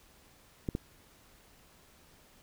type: clicks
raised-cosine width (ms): 3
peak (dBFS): -19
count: 2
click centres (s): 0.688 / 0.751
effects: pink hiss -61 dBFS RMS until 2.42 s